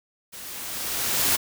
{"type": "noise with level ramp", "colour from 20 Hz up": "white", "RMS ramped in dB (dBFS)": [-40, -20], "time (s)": [0.32, 1.37], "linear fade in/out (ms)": 20, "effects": []}